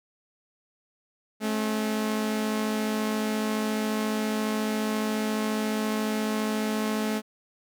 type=tone pair together; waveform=sawtooth; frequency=215.5 / 269.9 Hz; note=A3 / C#4; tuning=-36 / -46 cents; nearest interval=major third; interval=390 cents; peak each=-22 / -30 dBFS; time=1.4-7.22 s; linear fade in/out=50 ms; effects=none